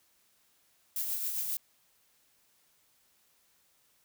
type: noise with tremolo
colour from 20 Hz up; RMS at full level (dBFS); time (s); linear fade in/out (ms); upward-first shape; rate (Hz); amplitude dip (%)
violet; -32; 0.96-1.57; 2; triangle; 7.5; 45
effects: white hiss -69 dBFS RMS until 4.04 s